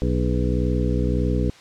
harmonic tone with a mistuned harmonic, 61.74 Hz, B1, in tune, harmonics 1 / 2 / 3 / 4 / 5 / 7 / 8, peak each -22 / -25 / -27 / -28 / -29 / -30 / -31 dBFS, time 0.02-1.5 s, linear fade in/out 0 ms, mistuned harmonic 7, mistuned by -70 cents, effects white hiss -47 dBFS RMS until 1.6 s + low-pass 5000 Hz 12 dB/octave

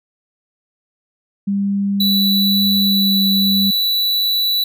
sine tone with pitch glide, 199.3 to 197.12 Hz, G3 to G3, +29 to +10 cents, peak -15 dBFS, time 1.47-3.71 s, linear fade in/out 10 ms, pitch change -19 cents, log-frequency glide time 2.93-3.23 s
square tone, 3951 Hz, B7, in tune, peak -15 dBFS, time 2-4.64 s, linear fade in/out 5 ms
effects none

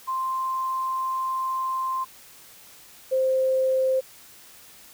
sine tone pair in turn, 1046.5 / 523.2 Hz, C6 / C5, 0 / 0 cents, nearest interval octave, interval 1200 cents, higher first, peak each -24 / -19 dBFS, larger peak second, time 0.07-2.05 / 3.11-4.01 s, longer first, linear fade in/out 20 ms, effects white hiss -49 dBFS RMS until 4.93 s

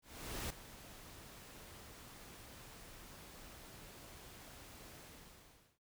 pink noise with ADSR envelope, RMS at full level -41 dBFS, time 0.02-5.79 s, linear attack 480 ms, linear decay 6 ms, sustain -14 dB, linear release 780 ms, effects none

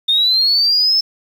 sine linear sweep, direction up, 3628 to 5300 Hz, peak -10 dBFS, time 0.08-1.01 s, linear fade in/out 10 ms, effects tanh soft clip ceiling -6 dBFS + 7-bit

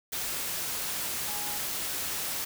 sine tone in noise, 828 Hz, G#5, 5 cents flat, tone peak -41 dBFS, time 1.28-1.58 s, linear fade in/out 10 ms, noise white, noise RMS -33 dBFS, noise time 0.12-2.45 s, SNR -11 dB, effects none

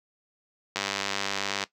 click train, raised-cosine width 0.2 ms, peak -10 dBFS, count 88, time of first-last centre 0.76-1.638 s, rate 99.1 Hz, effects noise-tail reverb RT60 0.1 s tail -17 dB re dry + high-pass 150 Hz 12 dB/octave

